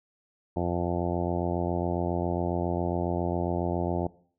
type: harmonic tone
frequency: 87.3 Hz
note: F2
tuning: in tune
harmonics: 1 / 2 / 3 / 4 / 5 / 6 / 7 / 8 / 9 / 10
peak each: -32 / -32 / -35 / -32 / -38 / -38 / -36 / -36 / -39 / -40 dBFS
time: 0.56-4.07 s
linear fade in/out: 5 ms
effects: noise-tail reverb RT60 0.5 s tail -20 dB re dry